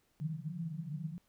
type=band-pass noise; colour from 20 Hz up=pink; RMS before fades=-40 dBFS; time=0.2-1.18 s; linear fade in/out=0 ms; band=150 to 170 Hz; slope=96 dB/octave; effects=pink hiss -74 dBFS RMS until 1.28 s